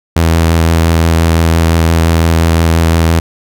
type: tone with vibrato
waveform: sawtooth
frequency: 82.41 Hz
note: E2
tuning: in tune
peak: -3 dBFS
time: 0.16-3.2 s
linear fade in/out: 5 ms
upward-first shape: sine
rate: 5.8 Hz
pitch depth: 15 cents each way
effects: none